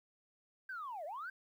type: linear two-way sweep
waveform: sine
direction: down then up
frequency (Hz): 1600 to 567 to 1600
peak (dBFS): -40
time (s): 0.69-1.3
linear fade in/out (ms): 5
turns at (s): 1.05
effects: tanh soft clip ceiling -37 dBFS + 12-bit